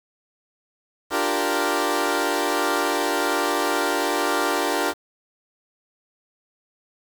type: chord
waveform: 15% pulse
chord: G minor seventh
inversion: second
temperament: equal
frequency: 293.7 / 349.2 / 392 / 466.2 Hz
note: D4 / F4 / G4 / Bb4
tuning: 0 / 0 / 0 / 0 cents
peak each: -20 dBFS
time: 1.1-4.94 s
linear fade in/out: 50 ms
effects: 7-bit